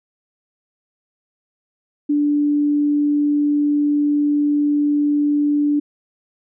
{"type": "tone", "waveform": "sine", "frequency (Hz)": 292.6, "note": "D4", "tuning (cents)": -6, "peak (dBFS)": -14, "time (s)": [2.09, 5.8], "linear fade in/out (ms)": 10, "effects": []}